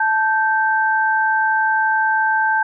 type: tone pair together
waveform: sine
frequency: 877.2 / 1563 Hz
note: A5 / G6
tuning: -6 / -6 cents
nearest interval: minor seventh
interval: 1000 cents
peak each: -17 dBFS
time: 0-2.63 s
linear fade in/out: 5 ms
effects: none